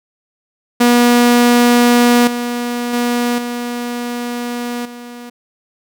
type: tone with level steps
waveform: sawtooth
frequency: 241.2 Hz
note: B3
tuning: 41 cents flat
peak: -4 / -14 / -10 / -16 / -26 dBFS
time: 0.8-5.3 s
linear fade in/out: 10 ms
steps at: 2.27 / 2.93 / 3.38 / 4.85 s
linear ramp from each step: 5 ms
effects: none